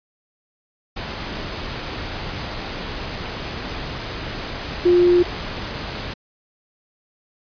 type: tone in noise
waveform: sine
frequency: 353.3 Hz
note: F4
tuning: 20 cents sharp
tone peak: -11 dBFS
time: 4.85-5.23 s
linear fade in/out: 10 ms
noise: pink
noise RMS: -29 dBFS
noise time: 0.96-6.14 s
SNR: +15 dB
effects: resampled to 11025 Hz